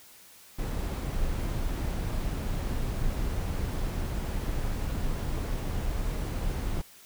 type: noise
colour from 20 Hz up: brown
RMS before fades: -30 dBFS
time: 0.58-6.82 s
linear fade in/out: 10 ms
effects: white hiss -53 dBFS RMS until 7.05 s